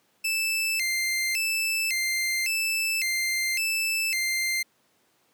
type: tone with vibrato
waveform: sawtooth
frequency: 2349 Hz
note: D7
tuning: in tune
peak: -21 dBFS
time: 0.24-4.63 s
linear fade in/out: 10 ms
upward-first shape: square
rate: 0.9 Hz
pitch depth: 200 cents each way
effects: pink hiss -66 dBFS RMS until 5.33 s + high-pass 200 Hz 12 dB/octave